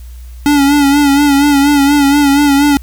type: tone with vibrato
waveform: square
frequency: 284.4 Hz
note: C#4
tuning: 45 cents sharp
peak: -7 dBFS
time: 0.46-2.77 s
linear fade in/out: 0 ms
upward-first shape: sine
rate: 4.2 Hz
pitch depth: 51 cents each way
effects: added 60 Hz sine -27 dBFS peak until 2.82 s + white hiss -46 dBFS RMS until 2.82 s